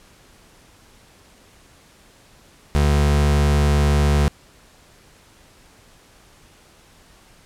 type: tone pair together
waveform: square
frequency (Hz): 72.37 / 145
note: D2 / D3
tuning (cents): -25 / -22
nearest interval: octave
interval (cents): 1203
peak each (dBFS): -16 / -21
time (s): 2.75-4.28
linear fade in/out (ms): 0
effects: pink hiss -51 dBFS RMS until 7.45 s + low-pass 11000 Hz 12 dB/octave